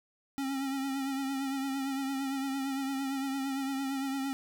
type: tone with vibrato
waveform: square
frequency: 271.1 Hz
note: C#4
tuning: 38 cents flat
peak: -32 dBFS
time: 0.38-4.33 s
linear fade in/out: 0 ms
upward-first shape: triangle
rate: 8.8 Hz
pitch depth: 48 cents each way
effects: none